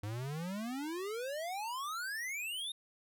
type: exponential sweep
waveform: square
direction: up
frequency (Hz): 100 to 3729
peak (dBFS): -38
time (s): 0.03-2.72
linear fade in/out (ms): 5
effects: none